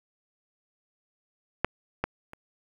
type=clicks; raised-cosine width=0.5 ms; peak=-7 / -11 / -27 dBFS; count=3; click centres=1.646 / 2.04 / 2.334 s; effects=8-bit